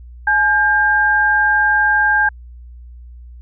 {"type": "tone pair together", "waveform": "sine", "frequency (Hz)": [847.6, 1600], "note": ["G#5", "G6"], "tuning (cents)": [35, 35], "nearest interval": "major seventh", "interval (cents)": 1100, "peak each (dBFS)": [-17, -12], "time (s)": [0.27, 2.29], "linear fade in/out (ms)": 5, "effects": ["added 60 Hz sine -34 dBFS peak until 3.41 s"]}